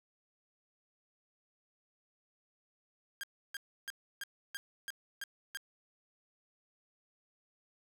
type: tone bursts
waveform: sawtooth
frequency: 1611 Hz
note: G6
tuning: 47 cents sharp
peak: -35 dBFS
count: 8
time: 3.21-5.572 s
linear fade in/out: 0 ms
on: 24 ms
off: 310 ms
effects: none